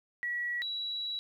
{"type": "tone pair in turn", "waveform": "sine", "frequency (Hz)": [1930, 3907], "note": ["B6", "B7"], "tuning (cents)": [-40, -19], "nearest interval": "octave", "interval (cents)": 1221, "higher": "second", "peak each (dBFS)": [-31, -33], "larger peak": "first", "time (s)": [[0.23, 0.62], [0.62, 1.19]], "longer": "second", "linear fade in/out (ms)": 0, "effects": ["11-bit"]}